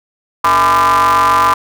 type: ring-modulated tone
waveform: square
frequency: 89.7 Hz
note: F2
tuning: 47 cents sharp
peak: -6 dBFS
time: 0.44-1.54 s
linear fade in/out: 5 ms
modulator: 1100 Hz
effects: none